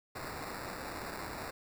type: noise with sample-and-hold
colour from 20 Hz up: white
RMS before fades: -42 dBFS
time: 0.15-1.51 s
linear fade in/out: 10 ms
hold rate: 3150 Hz
effects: none